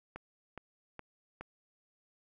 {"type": "click train", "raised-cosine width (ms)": 0.5, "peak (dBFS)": -28, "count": 4, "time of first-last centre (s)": [0.16, 1.41], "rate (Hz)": 2.4, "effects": []}